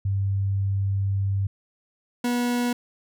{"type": "tone pair in turn", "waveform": ["sine", "40% pulse"], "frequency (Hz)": [98.2, 242.9], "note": ["G2", "B3"], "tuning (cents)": [4, -29], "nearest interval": "octave + major third", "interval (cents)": 1567, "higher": "second", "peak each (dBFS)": -21, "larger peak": "neither", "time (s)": [[0.05, 1.47], [2.24, 2.73]], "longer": "first", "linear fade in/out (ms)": 5, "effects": []}